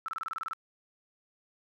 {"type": "tone bursts", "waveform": "sine", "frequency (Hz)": 1316, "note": "E6", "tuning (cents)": -3, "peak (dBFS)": -32, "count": 10, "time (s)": [0.06, 0.533], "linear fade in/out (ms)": 0, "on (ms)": 23, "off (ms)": 27, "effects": []}